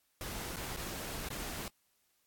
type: noise with dropouts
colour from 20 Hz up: pink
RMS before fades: -41 dBFS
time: 0.21-1.68 s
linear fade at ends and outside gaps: 0 ms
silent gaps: 0.559-0.568 / 0.762-0.772 / 1.287-1.304 s
effects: white hiss -75 dBFS RMS until 2.26 s + AAC 64 kbps